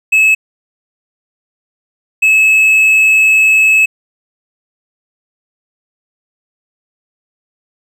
triangle tone bursts at uneven times, 2590 Hz, E7, 31 cents flat, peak -4 dBFS, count 2, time 0.12-0.35 / 2.22-3.86 s, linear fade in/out 10 ms, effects none

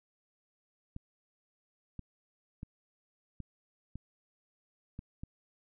clicks, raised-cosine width 5 ms, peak -29 dBFS, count 7, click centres 0.964 / 1.993 / 2.631 / 3.403 / 3.956 / 4.991 / 5.235 s, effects none

